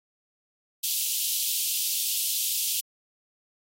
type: high-pass noise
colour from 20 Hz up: white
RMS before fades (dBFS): -27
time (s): 0.83-2.81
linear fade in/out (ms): 10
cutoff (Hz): 2800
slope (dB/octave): 48
effects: AAC 48 kbps